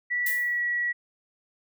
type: tone with pitch glide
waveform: sine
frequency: 1950 to 1929.8 Hz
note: B6 to B6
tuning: -23 to -41 cents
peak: -24 dBFS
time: 0.1-0.93 s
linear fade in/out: 20 ms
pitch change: -18 cents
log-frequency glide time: 0.34-0.59 s
type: noise with exponential decay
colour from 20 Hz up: violet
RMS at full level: -28 dBFS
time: 0.26-0.62 s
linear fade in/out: 5 ms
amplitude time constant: 77 ms
effects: none